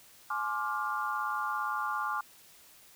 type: chord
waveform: sine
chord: D half-diminished seventh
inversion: second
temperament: just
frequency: 845.8 / 1057.2 / 1174.7 / 1409.6 Hz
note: Ab5 / C6 / D6 / F6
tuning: +31 / +18 / 0 / +16 cents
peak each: -37 / -37 / -34 / -36 dBFS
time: 0.3-2.21 s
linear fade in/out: 5 ms
effects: white hiss -57 dBFS RMS until 2.95 s